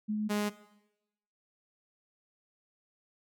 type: tone pair in turn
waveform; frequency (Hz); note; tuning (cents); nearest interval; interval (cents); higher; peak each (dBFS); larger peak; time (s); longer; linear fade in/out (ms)
sine / sawtooth; 212.3 / 207.8; G#3 / G#3; +38 / +1; unison; 37; first; -29 / -25; second; 0.08-0.29 / 0.29-0.5; neither; 20
effects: noise-tail reverb RT60 0.9 s tail -17 dB re dry